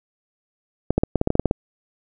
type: clicks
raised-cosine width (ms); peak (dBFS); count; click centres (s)
2; -4; 11; 0.906 / 0.98 / 1.035 / 1.157 / 1.214 / 1.274 / 1.304 / 1.354 / 1.396 / 1.457 / 1.511
effects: none